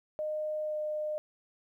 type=tone with pitch glide; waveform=sine; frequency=613 to 608.4 Hz; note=D#5 to D#5; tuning=-26 to -39 cents; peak=-31 dBFS; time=0.19-1.18 s; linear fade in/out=0 ms; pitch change=-13 cents; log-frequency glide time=0.64-0.77 s; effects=12-bit